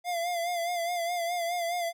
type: tone with vibrato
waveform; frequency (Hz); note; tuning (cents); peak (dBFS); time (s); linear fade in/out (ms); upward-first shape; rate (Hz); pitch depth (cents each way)
square; 692; F5; -16; -29; 0.04-1.93; 50; sine; 4.8; 53
effects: none